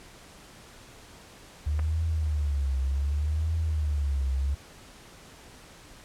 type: tone with vibrato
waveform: sine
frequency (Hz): 73.42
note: D2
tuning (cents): 0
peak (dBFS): -24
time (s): 1.66-4.55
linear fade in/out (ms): 10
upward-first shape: triangle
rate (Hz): 0.66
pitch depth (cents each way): 190
type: clicks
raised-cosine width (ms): 0.5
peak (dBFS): -25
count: 2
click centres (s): 1.792 / 1.796
effects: pink hiss -50 dBFS RMS until 6.04 s + low-pass 10000 Hz 12 dB/octave